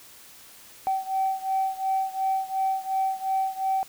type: beating tone pair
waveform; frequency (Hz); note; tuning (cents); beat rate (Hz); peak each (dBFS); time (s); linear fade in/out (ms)
sine; 767 / 769.8; G5 / G5; -38 / -32; 2.8; -25 / -27; 0.87-3.83; 0
effects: tanh soft clip ceiling -17 dBFS + white hiss -49 dBFS RMS until 3.88 s